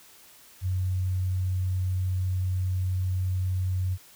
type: tone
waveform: sine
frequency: 92.5 Hz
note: F#2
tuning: in tune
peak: -24 dBFS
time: 0.61-3.98 s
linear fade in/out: 50 ms
effects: white hiss -53 dBFS RMS until 4.15 s